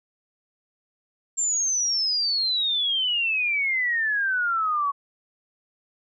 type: exponential sweep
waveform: sine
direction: down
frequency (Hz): 7430 to 1108.7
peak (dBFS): -21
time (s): 1.37-4.92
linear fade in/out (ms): 20
effects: none